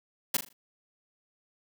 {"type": "noise with echo", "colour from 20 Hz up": "white", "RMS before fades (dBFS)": -26, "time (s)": [0.34, 0.37], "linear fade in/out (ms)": 5, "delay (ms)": 40, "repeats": 4, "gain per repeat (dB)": -9, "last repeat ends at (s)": 0.53, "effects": ["high-pass 100 Hz 12 dB/octave"]}